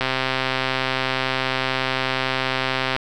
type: click train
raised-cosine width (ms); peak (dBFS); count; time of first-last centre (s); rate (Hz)
0.3; -5; 388; 0.01-2.964; 131
effects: none